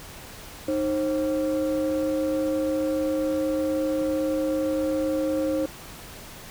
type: tone pair together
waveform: sine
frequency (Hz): 308.6 / 534.1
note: D#4 / C5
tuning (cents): -14 / +36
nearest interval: major sixth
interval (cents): 950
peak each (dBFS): -23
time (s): 0.68-5.66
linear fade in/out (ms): 5
effects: tanh soft clip ceiling -19 dBFS + pink hiss -42 dBFS RMS until 6.5 s